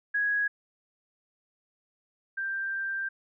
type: tone pair in turn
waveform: sine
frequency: 1661.2 / 1577.8 Hz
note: G#6 / G6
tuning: 0 / +11 cents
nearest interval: minor second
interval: 89 cents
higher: first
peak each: -24 / -29 dBFS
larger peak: first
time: 0.14-0.48 / 2.37-3.09 s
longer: second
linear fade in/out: 10 ms
effects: none